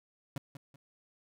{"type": "tone with echo", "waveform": "35% pulse", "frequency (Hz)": 138.59, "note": "C#3", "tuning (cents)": 0, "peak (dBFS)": -33, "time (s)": [0.36, 0.38], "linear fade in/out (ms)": 2, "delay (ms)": 190, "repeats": 2, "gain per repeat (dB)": -10, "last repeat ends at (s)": 0.76, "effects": []}